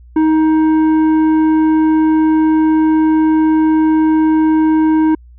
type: tone with tanh clipping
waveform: triangle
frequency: 314.2 Hz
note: D#4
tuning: 17 cents sharp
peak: -10 dBFS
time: 0.16-5.15 s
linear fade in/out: 5 ms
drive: 13 dB
effects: added 60 Hz sine -37 dBFS peak until 5.38 s